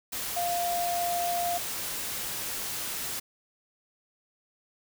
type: tone in noise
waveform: sine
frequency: 698.5 Hz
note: F5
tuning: in tune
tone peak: -27 dBFS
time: 0.36-1.58 s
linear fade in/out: 10 ms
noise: white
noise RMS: -34 dBFS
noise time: 0.12-3.2 s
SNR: +4 dB
effects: none